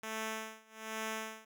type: tone with tremolo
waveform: 5% pulse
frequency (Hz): 220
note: A3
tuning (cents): 0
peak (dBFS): -25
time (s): 0.03-1.45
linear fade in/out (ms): 5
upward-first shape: sine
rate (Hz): 1.2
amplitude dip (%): 95
effects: none